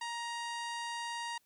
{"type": "harmonic tone with a mistuned harmonic", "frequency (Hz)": 939, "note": "A#5", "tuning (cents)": 12, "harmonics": [1, 2, 3, 4, 5, 6, 7, 8, 9, 10], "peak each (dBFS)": [-39, -43, -47, -49, -49, -55, -54, -58, -57, -56], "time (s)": [0.01, 1.38], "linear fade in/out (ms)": 5, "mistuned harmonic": 6, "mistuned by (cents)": 42, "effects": ["white hiss -73 dBFS RMS until 1.45 s"]}